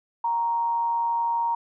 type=tone with amplitude modulation; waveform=sine; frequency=933 Hz; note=A#5; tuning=1 cent sharp; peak=-20 dBFS; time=0.24-1.55 s; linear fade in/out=5 ms; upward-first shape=sine; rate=171 Hz; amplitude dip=35%; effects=none